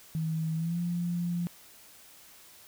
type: tone with pitch glide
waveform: sine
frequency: 160.2 to 173.69 Hz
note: E3 to F3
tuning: -49 to -9 cents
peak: -28 dBFS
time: 0.15-1.47 s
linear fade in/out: 0 ms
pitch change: +140 cents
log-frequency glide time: 0.55-0.79 s
effects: white hiss -54 dBFS RMS until 2.67 s